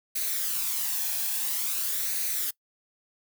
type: noise with flanger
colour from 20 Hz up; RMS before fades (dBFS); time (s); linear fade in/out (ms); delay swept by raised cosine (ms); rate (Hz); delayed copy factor
blue; -29; 0.15-2.51; 10; 0.47 to 1.21; 0.49; +0.5
effects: noise-tail reverb RT60 0.1 s tail -23 dB re dry